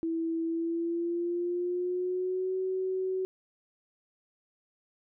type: tone with pitch glide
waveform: sine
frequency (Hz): 328.6 to 375.3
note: E4 to F#4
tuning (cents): -5 to +25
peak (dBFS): -28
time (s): 0.03-3.25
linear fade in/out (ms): 0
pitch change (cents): +230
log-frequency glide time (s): 0.44-2.56
effects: none